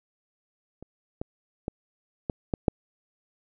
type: clicks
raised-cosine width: 2 ms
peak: -29 / -18 / -16 / -14 / -12 / -6 dBFS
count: 6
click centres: 0.826 / 1.215 / 1.681 / 2.298 / 2.538 / 2.682 s
effects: none